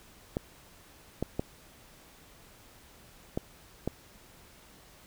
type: clicks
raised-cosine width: 2 ms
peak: -16 dBFS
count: 5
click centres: 0.369 / 1.226 / 1.395 / 3.375 / 3.876 s
effects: pink hiss -56 dBFS RMS until 5.06 s